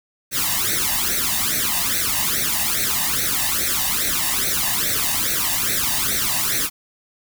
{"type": "noise with flanger", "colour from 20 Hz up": "white", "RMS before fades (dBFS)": -21, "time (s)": [0.31, 6.7], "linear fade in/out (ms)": 50, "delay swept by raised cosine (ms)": [0.49, 1.1], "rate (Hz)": 2.4, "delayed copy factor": 0.9, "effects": []}